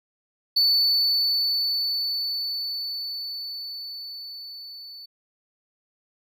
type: tone with level ramp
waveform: triangle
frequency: 4485 Hz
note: C#8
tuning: 19 cents sharp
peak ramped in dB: -15 to -38 dBFS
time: 0.56-5.06 s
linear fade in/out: 10 ms
effects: none